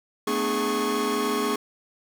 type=tone cluster; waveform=45% pulse; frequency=223 / 253 / 298.9 / 416.3 / 1099 Hz; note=A3 / B3 / D4 / G#4 / C#6; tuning=+23 / +42 / +31 / +4 / -15 cents; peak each=-32 / -31 / -32 / -27 / -29 dBFS; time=0.27-1.56 s; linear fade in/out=5 ms; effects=none